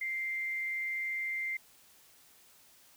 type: tone with amplitude modulation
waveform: sine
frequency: 2093 Hz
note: C7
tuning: in tune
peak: -31 dBFS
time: 0.01-1.57 s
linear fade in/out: 5 ms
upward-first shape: sine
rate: 180 Hz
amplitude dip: 30%
effects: white hiss -61 dBFS RMS until 2.96 s